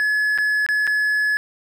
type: tone with dropouts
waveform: triangle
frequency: 1704 Hz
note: G#6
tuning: 44 cents sharp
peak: -15 dBFS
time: 0-1.37 s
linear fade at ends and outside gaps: 0 ms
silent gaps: 0.377-0.385 / 0.664-0.688 / 0.869-0.875 s
effects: none